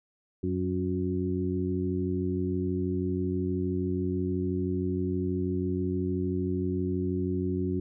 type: harmonic tone with a mistuned harmonic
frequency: 92.7 Hz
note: F#2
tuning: 4 cents sharp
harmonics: 1 / 2 / 3 / 4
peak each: -32 / -32 / -32 / -32 dBFS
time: 0.43-7.8 s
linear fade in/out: 5 ms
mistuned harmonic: 4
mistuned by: -31 cents
effects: none